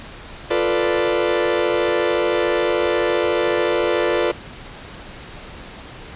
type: chord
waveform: 40% pulse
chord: B half-diminished seventh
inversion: second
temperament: equal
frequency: 349.2 / 440 / 493.9 / 587.3 Hz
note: F4 / A4 / B4 / D5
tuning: 0 / 0 / 0 / 0 cents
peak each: -21 / -22 / -21 / -22 dBFS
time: 0.5-4.32 s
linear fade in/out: 10 ms
effects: pink hiss -37 dBFS RMS until 6.15 s + resampled to 8000 Hz